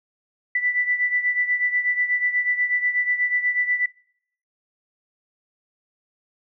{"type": "beating tone pair", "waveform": "sine", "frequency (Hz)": [1975.5, 1983.7], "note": ["B6", "B6"], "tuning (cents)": [0, 7], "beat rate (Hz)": 8.2, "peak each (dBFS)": [-21, -25], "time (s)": [0.55, 3.86], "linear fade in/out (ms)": 5, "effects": ["noise-tail reverb RT60 0.7 s tail -25 dB re dry"]}